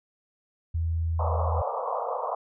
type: tone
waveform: sine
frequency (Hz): 82.41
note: E2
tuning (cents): 0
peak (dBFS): -24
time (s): 0.74-1.62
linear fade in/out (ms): 10
type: band-pass noise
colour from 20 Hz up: pink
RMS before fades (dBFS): -30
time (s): 1.19-2.35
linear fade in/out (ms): 5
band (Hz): 470 to 1200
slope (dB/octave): 96
effects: none